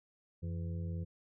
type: harmonic tone with a mistuned harmonic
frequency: 84.1 Hz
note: E2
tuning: 35 cents sharp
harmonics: 1 / 2 / 4 / 5 / 6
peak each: -37 / -41 / -54 / -56 / -54 dBFS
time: 0.42-1.05 s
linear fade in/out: 20 ms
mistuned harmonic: 1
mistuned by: +110 cents
effects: none